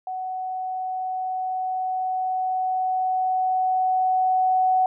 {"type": "tone with level ramp", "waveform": "sine", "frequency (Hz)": 746, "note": "F#5", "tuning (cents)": 14, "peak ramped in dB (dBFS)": [-27, -16], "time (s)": [0.07, 4.86], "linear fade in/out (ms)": 2, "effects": []}